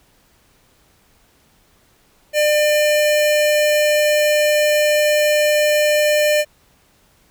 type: tone pair together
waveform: square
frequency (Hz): 599 / 2403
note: D5 / D7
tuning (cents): +34 / +39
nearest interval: 2 octaves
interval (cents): 2405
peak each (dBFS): -14 / -24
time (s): 2.33-6.45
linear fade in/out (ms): 50
effects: pink hiss -56 dBFS RMS until 7.3 s